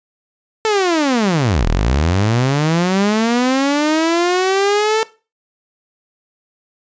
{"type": "linear two-way sweep", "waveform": "sawtooth", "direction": "down then up", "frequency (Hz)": [446.5, 34.65, 446.5], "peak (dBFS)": -9, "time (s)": [0.65, 5.03], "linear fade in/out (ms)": 0, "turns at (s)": 1.67, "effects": ["noise-tail reverb RT60 0.3 s tail -18 dB re dry", "resampled to 16000 Hz"]}